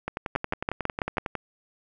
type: two click trains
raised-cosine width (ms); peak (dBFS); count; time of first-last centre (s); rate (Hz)
0.5; -14 / -10; 15 / 6; 0.08-1.353 / 0.36-1.182; 11 / 6.08
effects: none